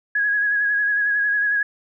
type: tone with vibrato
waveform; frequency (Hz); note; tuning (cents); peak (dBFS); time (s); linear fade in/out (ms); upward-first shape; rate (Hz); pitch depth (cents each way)
sine; 1664; G#6; +3; -17; 0.15-1.63; 5; sine; 11; 33
effects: none